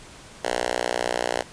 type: tone with high-pass filter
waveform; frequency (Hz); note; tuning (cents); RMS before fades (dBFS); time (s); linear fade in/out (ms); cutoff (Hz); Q
5% pulse; 60.4; B1; -38; -26; 0.43-1.43; 20; 560; 1.1
effects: pink hiss -45 dBFS RMS until 1.52 s + resampled to 22050 Hz